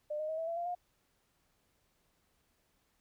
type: tone with pitch steps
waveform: sine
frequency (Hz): 600 / 617.2 / 634.9 / 653.2 / 671.9 / 691.2 / 711.1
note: D5 / D#5 / D#5 / E5 / E5 / F5 / F5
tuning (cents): +37 / -14 / +35 / -16 / +33 / -18 / +31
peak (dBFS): -34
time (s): 0.1-0.751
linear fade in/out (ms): 10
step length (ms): 93
effects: pink hiss -75 dBFS RMS until 3 s